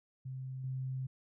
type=tone with level steps; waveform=sine; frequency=130.81 Hz; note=C3; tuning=in tune; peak=-39 / -35 dBFS; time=0.25-1.07 s; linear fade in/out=10 ms; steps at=0.64 s; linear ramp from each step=2 ms; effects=none